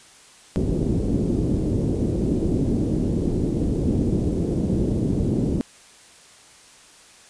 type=low-pass noise; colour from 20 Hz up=white; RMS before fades=-22 dBFS; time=0.56-5.61 s; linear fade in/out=0 ms; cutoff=350 Hz; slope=24 dB/octave; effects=white hiss -49 dBFS RMS until 7.29 s + resampled to 22050 Hz